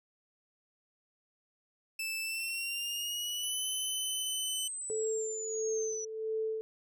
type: tone with pitch glide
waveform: sawtooth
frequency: 2639 to 3031 Hz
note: E7 to F#7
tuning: +1 to +41 cents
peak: -31 dBFS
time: 1.99-4.68 s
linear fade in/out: 5 ms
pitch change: +240 cents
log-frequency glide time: 2.21-3.66 s
type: linear sweep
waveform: sine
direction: down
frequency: 10548 to 5860 Hz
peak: -37 dBFS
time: 3.43-6.05 s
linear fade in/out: 5 ms
type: tone with tremolo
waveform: sine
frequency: 440 Hz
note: A4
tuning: in tune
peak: -30 dBFS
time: 4.9-6.61 s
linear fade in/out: 0 ms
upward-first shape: sine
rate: 1.5 Hz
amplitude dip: 65%
effects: none